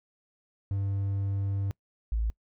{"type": "tone pair in turn", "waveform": ["triangle", "sine"], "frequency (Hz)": [98.7, 55.24], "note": ["G2", "A1"], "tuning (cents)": [12, 8], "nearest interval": "minor seventh", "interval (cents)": 1004, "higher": "first", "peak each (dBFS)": -25, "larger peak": "neither", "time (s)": [[0.71, 1.71], [2.12, 2.3]], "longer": "first", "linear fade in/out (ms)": 0, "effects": ["noise-tail reverb RT60 0.1 s tail -24 dB re dry"]}